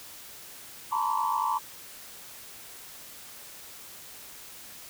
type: tone cluster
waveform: sine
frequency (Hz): 879 / 928 / 981 / 1049 / 1143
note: A5 / A#5 / B5 / C6 / D6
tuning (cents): -2 / -8 / -12 / +4 / -47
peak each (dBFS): -31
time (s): 0.91-1.59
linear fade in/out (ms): 20
effects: tanh soft clip ceiling -16 dBFS + white hiss -46 dBFS RMS until 4.89 s